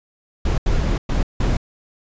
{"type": "noise bursts at uneven times", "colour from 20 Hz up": "brown", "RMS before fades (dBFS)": -18, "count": 4, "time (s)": [[0.45, 0.58], [0.66, 0.98], [1.09, 1.23], [1.4, 1.57]], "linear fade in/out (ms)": 5, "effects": ["resampled to 16000 Hz"]}